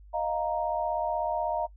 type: chord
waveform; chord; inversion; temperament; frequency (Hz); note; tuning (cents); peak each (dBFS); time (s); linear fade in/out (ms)
sine; Eb suspended second; none; equal; 622.3 / 698.5 / 932.3; Eb5 / F5 / Bb5; 0 / 0 / 0; -31; 0.13-1.67; 20
effects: noise-tail reverb RT60 0.1 s tail -21 dB re dry + added 50 Hz sine -48 dBFS peak until 1.76 s